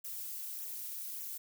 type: noise with flanger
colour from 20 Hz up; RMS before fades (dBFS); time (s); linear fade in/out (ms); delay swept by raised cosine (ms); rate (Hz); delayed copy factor
violet; -42; 0.04-1.38; 10; 0.21 to 6.11; 1.7; -1
effects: none